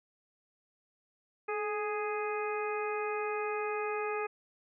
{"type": "harmonic tone with a mistuned harmonic", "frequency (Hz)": 415.6, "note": "G#4", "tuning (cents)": 1, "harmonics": [1, 2, 3, 4, 5, 6], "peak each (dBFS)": [-34, -39, -39, -45, -45, -42], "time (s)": [1.48, 4.27], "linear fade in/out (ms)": 10, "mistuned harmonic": 1, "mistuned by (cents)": 43, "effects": []}